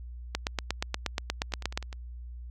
two click trains, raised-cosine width 0.2 ms, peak -24 / -11 dBFS, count 6 / 13, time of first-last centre 1.42-1.928 / 0.35-1.775 s, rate 9.84 / 8.42 Hz, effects added 60 Hz sine -39 dBFS peak until 2.5 s

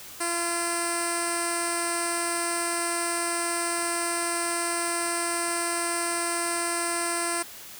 10% pulse tone with low-pass filter, 342 Hz, F4, 36 cents flat, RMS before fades -28 dBFS, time 0.2-7.43 s, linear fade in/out 10 ms, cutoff 9000 Hz, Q 7.3, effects white hiss -43 dBFS RMS until 7.79 s

